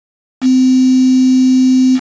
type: tone with quantisation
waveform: sine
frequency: 257.8 Hz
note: C4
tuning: 26 cents flat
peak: -6 dBFS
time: 0.41-2 s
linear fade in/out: 50 ms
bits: 4
effects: resampled to 16000 Hz